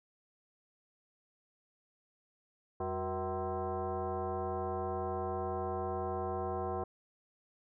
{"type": "tone with frequency modulation", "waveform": "sine", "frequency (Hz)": 196, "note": "G3", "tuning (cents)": 0, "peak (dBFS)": -33, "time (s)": [2.8, 6.84], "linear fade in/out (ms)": 5, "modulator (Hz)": 282, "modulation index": 2.9, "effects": []}